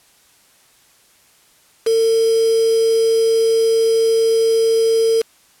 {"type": "tone with quantisation", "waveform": "sine", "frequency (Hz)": 452.2, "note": "A4", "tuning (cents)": 47, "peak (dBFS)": -12, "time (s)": [1.86, 5.22], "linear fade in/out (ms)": 10, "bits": 4, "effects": ["white hiss -53 dBFS RMS until 5.6 s", "low-pass 12000 Hz 12 dB/octave"]}